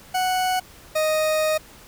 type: tone pair in turn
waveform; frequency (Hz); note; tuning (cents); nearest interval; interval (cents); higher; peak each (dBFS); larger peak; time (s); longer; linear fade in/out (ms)
40% pulse; 740 / 622.3; F#5 / D#5; 0 / 0; minor third; 300; first; -19 / -18; second; 0.14-0.6 / 0.95-1.58; second; 10
effects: pink hiss -47 dBFS RMS until 1.87 s